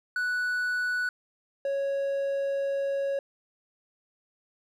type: tone pair in turn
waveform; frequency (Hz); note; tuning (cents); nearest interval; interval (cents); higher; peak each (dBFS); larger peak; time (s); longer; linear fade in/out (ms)
triangle; 1480 / 553.3; F#6 / C#5; 0 / -3; octave + perfect fourth; 1703; first; -24; neither; 0.16-1.09 / 1.65-3.19; second; 2
effects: none